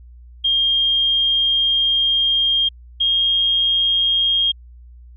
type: tone pair in turn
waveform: sine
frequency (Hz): 3218 / 3239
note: G7 / G#7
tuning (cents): +45 / -44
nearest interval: unison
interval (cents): 11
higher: second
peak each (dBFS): -14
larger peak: neither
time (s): 0.44-2.69 / 3-4.52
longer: first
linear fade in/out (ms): 10
effects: added 60 Hz sine -39 dBFS peak until 5.16 s

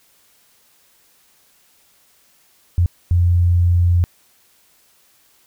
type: tone bursts at uneven times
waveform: sine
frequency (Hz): 87.5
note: F2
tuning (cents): +4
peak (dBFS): -11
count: 2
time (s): 2.78-2.86 / 3.11-4.04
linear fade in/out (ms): 0
effects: white hiss -56 dBFS RMS until 5.46 s

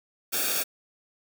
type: noise with comb filter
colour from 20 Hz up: white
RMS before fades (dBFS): -27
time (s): 0.32-0.64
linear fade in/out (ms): 20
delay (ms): 0.99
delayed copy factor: -0.8
effects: high-pass 200 Hz 12 dB/octave

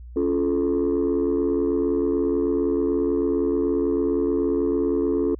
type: chord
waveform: sine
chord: Db augmented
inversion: none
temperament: just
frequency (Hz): 277.2 / 346.5 / 433.1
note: Db4 / F4 / A4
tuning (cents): 0 / -14 / -27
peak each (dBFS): -22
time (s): 0.16-5.35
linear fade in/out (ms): 5
effects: tanh soft clip ceiling -15 dBFS + added 60 Hz sine -37 dBFS peak until 5.39 s

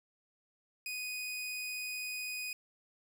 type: tone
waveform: sawtooth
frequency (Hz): 2489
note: D#7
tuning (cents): 0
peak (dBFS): -34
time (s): 0.86-2.53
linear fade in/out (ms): 2
effects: none

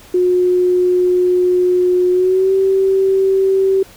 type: tone with pitch glide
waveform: sine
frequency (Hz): 361.3 to 385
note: F#4 to G4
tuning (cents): -41 to -31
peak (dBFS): -10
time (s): 0.14-3.83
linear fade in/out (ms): 5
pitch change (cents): +110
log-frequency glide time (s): 2.11-2.53
effects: pink hiss -42 dBFS RMS until 3.96 s

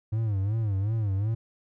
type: tone with vibrato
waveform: triangle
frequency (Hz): 104.3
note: G#2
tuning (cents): +8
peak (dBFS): -22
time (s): 0.12-1.35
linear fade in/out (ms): 10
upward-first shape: sine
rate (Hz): 2.7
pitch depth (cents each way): 150
effects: none

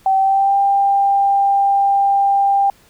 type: tone with pitch glide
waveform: sine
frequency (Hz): 770 to 794.4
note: G5 to G5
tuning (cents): -31 to +23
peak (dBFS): -11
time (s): 0.06-2.7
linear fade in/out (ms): 2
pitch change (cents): +54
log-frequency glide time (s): 0.17-0.56
effects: pink hiss -51 dBFS RMS until 2.89 s

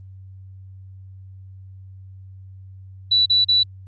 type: tone bursts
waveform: sine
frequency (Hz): 3951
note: B7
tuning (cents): 0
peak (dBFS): -13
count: 3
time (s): 3.11-3.634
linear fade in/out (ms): 10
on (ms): 150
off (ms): 37
effects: added 95 Hz sine -38 dBFS peak until 3.87 s + Opus 24 kbps

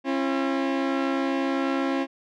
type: tone pair together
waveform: sawtooth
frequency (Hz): 270.9 / 339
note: C#4 / E4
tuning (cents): -40 / +49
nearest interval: major third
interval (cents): 389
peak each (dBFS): -20 / -25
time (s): 0.04-2.07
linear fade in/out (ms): 50
effects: low-pass 3000 Hz 12 dB/octave

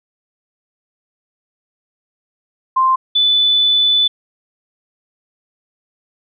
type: tone pair in turn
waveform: sine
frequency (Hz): 1046.5 / 3490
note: C6 / A7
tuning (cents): 0 / -15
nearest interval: octave + major sixth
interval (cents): 2085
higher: second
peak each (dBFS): -10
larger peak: neither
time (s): 2.76-2.96 / 3.15-4.08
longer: second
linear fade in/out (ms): 10
effects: none

